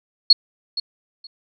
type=tone with echo; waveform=sine; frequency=4333 Hz; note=C#8; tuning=40 cents flat; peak=-6 dBFS; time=0.3-0.33 s; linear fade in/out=5 ms; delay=470 ms; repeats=2; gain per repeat=-15 dB; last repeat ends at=1.27 s; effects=none